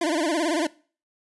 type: tone with vibrato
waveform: 25% pulse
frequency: 320.2 Hz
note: D#4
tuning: 50 cents sharp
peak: -18 dBFS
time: 0.01-0.67 s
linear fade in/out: 5 ms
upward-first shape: sine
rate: 18 Hz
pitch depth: 150 cents each way
effects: noise-tail reverb RT60 0.4 s tail -21 dB re dry + resampled to 24000 Hz